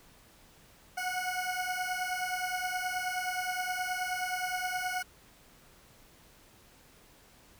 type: beating tone pair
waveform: 20% pulse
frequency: 728 / 737.5 Hz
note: F#5 / F#5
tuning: -28 / -6 cents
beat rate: 9.5 Hz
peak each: -30 dBFS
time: 0.97-5.03 s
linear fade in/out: 10 ms
effects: pink hiss -59 dBFS RMS until 7.59 s